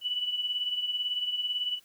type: beating tone pair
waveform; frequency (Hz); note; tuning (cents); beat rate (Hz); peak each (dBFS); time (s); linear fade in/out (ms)
sine; 2960 / 2978; F#7 / F#7; 0 / +11; 18; -29 / -36; 0.01-1.8; 50
effects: white hiss -62 dBFS RMS until 1.84 s